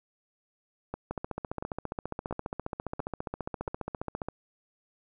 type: two click trains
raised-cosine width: 1 ms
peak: -20 / -19 dBFS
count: 5 / 48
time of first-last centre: 0.94-3.68 / 1.11-4.286 s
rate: 1.46 / 14.8 Hz
effects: none